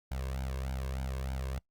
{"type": "tone with flanger", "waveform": "sawtooth", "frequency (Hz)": 65.8, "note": "C2", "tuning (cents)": 10, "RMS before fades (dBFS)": -36, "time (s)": [0.11, 1.59], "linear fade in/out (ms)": 5, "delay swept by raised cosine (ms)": [1.3, 1.88], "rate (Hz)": 3.3, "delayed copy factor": 0.95, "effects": ["noise-tail reverb RT60 0.1 s tail -23 dB re dry", "Opus 48 kbps"]}